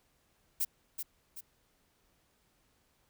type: noise with echo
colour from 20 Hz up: violet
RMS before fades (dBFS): -31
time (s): 0.6-0.65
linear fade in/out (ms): 10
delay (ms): 380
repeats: 2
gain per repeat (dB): -7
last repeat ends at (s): 1.41
effects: pink hiss -72 dBFS RMS until 3.09 s